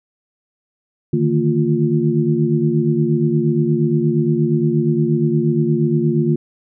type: tone cluster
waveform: sine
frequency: 148.3 / 156.8 / 227.9 / 350.6 Hz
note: D3 / D#3 / A#3 / F4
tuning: +17 / +14 / -39 / +7 cents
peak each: -19 dBFS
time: 1.13-6.36 s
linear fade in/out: 5 ms
effects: none